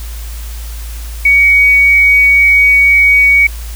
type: tone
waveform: sine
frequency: 2249 Hz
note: C#7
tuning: 24 cents sharp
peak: -4 dBFS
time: 1.25-3.47 s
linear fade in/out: 5 ms
effects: added 56 Hz sine -21 dBFS peak until 3.75 s + white hiss -33 dBFS RMS until 3.75 s